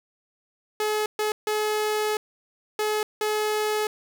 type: tone bursts at uneven times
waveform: sawtooth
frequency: 425.9 Hz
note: G#4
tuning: 44 cents sharp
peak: -19 dBFS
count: 5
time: 0.8-1.06 / 1.19-1.32 / 1.47-2.17 / 2.79-3.03 / 3.21-3.87 s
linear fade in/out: 2 ms
effects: none